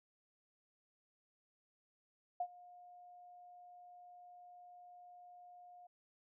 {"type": "tone with ADSR envelope", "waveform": "sine", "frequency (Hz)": 713, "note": "F5", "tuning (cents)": 36, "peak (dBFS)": -33, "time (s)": [2.4, 5.87], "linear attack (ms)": 5, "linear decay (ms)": 63, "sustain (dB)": -22, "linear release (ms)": 6, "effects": []}